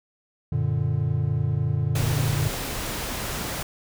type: chord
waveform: triangle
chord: Gb augmented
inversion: none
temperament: equal with one note detuned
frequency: 92.87 / 116.54 / 146.83 Hz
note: Gb2 / Bb2 / D3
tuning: +7 / 0 / 0 cents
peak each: -26 / -23 / -23 dBFS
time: 0.52-2.48 s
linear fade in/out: 5 ms
type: noise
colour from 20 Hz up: pink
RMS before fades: -30 dBFS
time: 1.95-3.63 s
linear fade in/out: 5 ms
effects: none